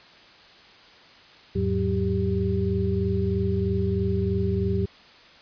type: tone cluster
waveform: sine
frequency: 83.3 / 106.4 / 186.6 / 393 Hz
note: E2 / G#2 / F#3 / G4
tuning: +19 / +42 / +15 / +4 cents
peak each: -27 dBFS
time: 1.55-4.86 s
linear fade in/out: 10 ms
effects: white hiss -50 dBFS RMS until 5.41 s + resampled to 11025 Hz